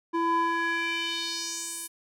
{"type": "tone with band-pass filter sweep", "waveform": "square", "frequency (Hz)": 334.7, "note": "E4", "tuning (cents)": 26, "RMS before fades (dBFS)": -29, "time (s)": [0.13, 1.88], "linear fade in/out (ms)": 20, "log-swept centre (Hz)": [700, 11000], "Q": 2.6, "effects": []}